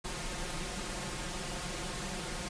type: noise with comb filter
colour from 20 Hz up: pink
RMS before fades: -38 dBFS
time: 0.04-2.49 s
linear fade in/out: 10 ms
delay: 5.6 ms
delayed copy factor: +0.7
effects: resampled to 22050 Hz